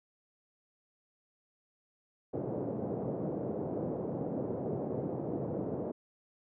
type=band-pass noise; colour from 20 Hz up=white; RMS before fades=-36 dBFS; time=2.33-5.92 s; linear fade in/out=10 ms; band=110 to 540 Hz; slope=24 dB/octave; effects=none